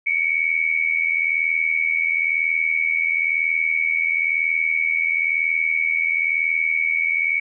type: tone pair together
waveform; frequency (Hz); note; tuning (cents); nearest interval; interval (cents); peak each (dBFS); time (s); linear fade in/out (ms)
sine; 2217 / 2298; C#7 / D7; 0 / -38; minor second; 62; -20 / -21; 0.06-7.4; 10
effects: none